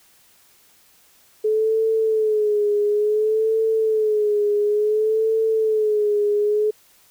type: tone with vibrato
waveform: sine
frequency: 428.7 Hz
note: A4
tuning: 45 cents flat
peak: -16 dBFS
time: 1.44-6.71 s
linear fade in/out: 10 ms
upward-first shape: sine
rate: 0.57 Hz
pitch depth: 62 cents each way
effects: white hiss -55 dBFS RMS until 7.1 s